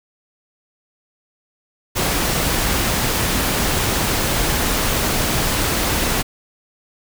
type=noise; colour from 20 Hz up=pink; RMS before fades=-19 dBFS; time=1.95-6.23 s; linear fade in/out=20 ms; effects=none